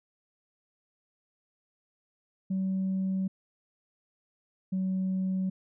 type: tone pair in turn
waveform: sine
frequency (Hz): 190 / 188.14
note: F#3 / F#3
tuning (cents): +46 / +29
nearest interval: unison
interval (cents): 17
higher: first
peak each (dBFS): -25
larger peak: neither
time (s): 2.5-3.28 / 4.72-5.5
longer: neither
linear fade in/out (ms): 10
effects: tanh soft clip ceiling -24 dBFS